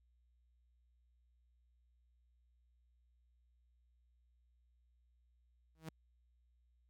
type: tone with exponential growth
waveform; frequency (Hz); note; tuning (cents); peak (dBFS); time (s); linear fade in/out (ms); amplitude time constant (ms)
sawtooth; 159.8; D#3; +47; -38; 5.75-5.89; 2; 29
effects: added 60 Hz sine -70 dBFS peak until 6.89 s